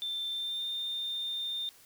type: tone with pitch glide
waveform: sine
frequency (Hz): 3559 to 3617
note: A7 to A7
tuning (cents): +19 to +47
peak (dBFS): -31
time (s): 0.02-1.69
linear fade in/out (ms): 0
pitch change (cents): +28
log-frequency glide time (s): 0.29-0.67
effects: tanh soft clip ceiling -29 dBFS + white hiss -58 dBFS RMS until 1.85 s